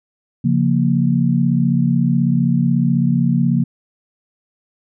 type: chord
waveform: sine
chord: Bb minor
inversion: first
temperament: equal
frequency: 138.59 / 174.61 / 233.1 Hz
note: Db3 / F3 / Bb3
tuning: 0 / 0 / 0 cents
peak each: -17 dBFS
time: 0.44-3.64 s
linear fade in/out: 10 ms
effects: none